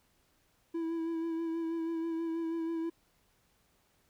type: tone with vibrato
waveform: triangle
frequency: 329.6 Hz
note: E4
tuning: in tune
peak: -30 dBFS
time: 0.74-2.9 s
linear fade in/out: 10 ms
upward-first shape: sine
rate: 6.2 Hz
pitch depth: 25 cents each way
effects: pink hiss -71 dBFS RMS until 4.09 s